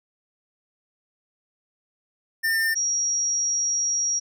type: tone pair in turn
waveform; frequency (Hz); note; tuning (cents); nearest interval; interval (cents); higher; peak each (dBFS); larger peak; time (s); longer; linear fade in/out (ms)
square / sine; 1802 / 5675; A6 / F8; +41 / +27; octave + minor sixth; 1986; second; -21 / -21; neither; 2.43-2.75 / 2.75-4.2; second; 20
effects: none